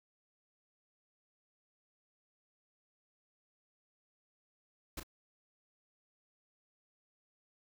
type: noise with echo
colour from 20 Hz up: pink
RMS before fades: -41 dBFS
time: 4.97-5 s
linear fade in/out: 5 ms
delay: 33 ms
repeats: 1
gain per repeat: -8 dB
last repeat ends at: 5.033 s
effects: none